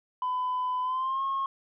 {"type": "tone with pitch glide", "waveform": "sine", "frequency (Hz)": [1005, 1083.4], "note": ["B5", "C#6"], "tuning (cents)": [30, -40], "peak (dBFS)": -25, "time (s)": [0.22, 1.46], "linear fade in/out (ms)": 2, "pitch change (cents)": 130, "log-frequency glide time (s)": [0.82, 1.23], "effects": ["tanh soft clip ceiling -24 dBFS"]}